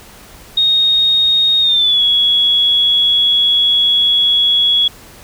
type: tone with pitch glide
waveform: sine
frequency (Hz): 3723 to 3355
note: A#7 to G#7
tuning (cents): -3 to +17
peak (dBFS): -9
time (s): 0.57-4.88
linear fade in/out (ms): 5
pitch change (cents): -180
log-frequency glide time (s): 1.61-2.02
effects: pink hiss -39 dBFS RMS until 5.23 s